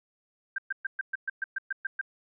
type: tone bursts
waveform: sine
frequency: 1576 Hz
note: G6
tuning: 9 cents sharp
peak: -27 dBFS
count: 11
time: 0.56-2.013 s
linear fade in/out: 5 ms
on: 23 ms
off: 120 ms
effects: none